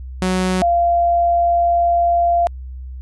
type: tone pair in turn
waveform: sawtooth / sine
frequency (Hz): 185 / 690.4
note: F#3 / F5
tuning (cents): 0 / -20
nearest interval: octave + major seventh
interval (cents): 2280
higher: second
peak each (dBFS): -12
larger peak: neither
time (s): 0.22-0.62 / 0.62-2.47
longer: second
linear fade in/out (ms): 0
effects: added 64 Hz sine -28 dBFS peak until 3.01 s + resampled to 24000 Hz